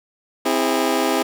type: chord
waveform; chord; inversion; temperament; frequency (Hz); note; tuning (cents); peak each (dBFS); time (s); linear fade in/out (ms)
20% pulse; C augmented; none; just; 261.6 / 327 / 408.8; C4 / E4 / G#4; 0 / -14 / -27; -17; 0.45-1.23; 10
effects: none